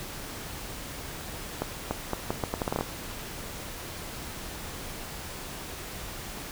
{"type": "accelerating click train", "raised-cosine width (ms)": 1, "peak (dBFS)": -13, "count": 12, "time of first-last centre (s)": [1.62, 2.81], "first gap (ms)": 290, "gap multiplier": 0.77, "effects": ["pink hiss -39 dBFS RMS until 6.51 s"]}